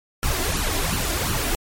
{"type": "noise with flanger", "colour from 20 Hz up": "pink", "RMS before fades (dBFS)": -23, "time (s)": [0.23, 1.55], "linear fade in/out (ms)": 0, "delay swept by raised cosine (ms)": [0.69, 2.99], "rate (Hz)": 2.8, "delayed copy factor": 0.65, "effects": ["MP3 64 kbps"]}